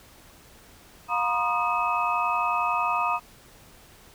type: tone cluster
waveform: sine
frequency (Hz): 710 / 952 / 1043 / 1232 / 2567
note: F5 / A#5 / C6 / D#6 / E7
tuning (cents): +28 / +36 / -6 / -17 / -47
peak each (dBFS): -30 / -27 / -33 / -26 / -32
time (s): 1.08-3.2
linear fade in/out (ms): 50
effects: pink hiss -52 dBFS RMS until 4.14 s